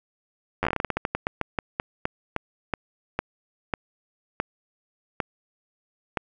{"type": "slowing click train", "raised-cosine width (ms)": 0.5, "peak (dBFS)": -9, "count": 26, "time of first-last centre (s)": [0.63, 6.172], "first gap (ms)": 10, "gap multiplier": 1.21, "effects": []}